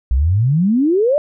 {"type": "exponential sweep", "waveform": "sine", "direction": "up", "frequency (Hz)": [58.27, 614], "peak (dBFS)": -11, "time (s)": [0.11, 1.18], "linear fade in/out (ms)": 0, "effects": []}